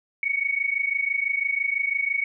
sine tone pair together, 2217 / 2243 Hz, C#7 / C#7, 0 / +20 cents, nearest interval unison, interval 20 cents, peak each -25 dBFS, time 0.23-2.24 s, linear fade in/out 2 ms, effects none

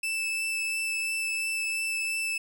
40% pulse tone with vibrato, 2638 Hz, E7, 1 cent sharp, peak -27 dBFS, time 0.03-2.38 s, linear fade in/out 5 ms, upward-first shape triangle, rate 2.9 Hz, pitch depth 11 cents each way, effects none

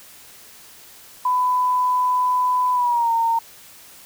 sine tone with pitch glide, 1000 to 917 Hz, B5 to A#5, +21 to -29 cents, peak -16 dBFS, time 1.25-3.39 s, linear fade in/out 5 ms, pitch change -150 cents, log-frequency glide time 2.73-3.12 s, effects white hiss -45 dBFS RMS until 4.05 s

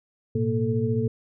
sine tone cluster, 109.6 / 123.8 / 232 / 439.7 Hz, A2 / B2 / A#3 / A4, -6 / +5 / -8 / -1 cents, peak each -27 dBFS, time 0.35-1.08 s, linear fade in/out 5 ms, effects none

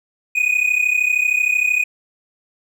triangle tone pair together, 2464 / 2497 Hz, D#7 / D#7, -17 / +6 cents, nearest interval unison, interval 23 cents, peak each -16 dBFS, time 0.35-1.84 s, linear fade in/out 10 ms, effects none

